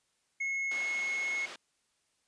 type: tone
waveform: triangle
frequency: 2176 Hz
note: C#7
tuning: 33 cents flat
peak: -29 dBFS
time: 0.4-1.46 s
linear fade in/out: 10 ms
type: band-pass noise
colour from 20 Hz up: white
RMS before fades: -46 dBFS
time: 0.71-1.56 s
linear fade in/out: 5 ms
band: 300 to 3400 Hz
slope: 12 dB/octave
effects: white hiss -75 dBFS RMS until 2.27 s + resampled to 22050 Hz